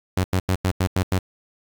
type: tone bursts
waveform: sawtooth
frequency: 92.9 Hz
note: F#2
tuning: 7 cents sharp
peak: -14 dBFS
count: 7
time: 0.17-1.189 s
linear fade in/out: 5 ms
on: 71 ms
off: 87 ms
effects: 8-bit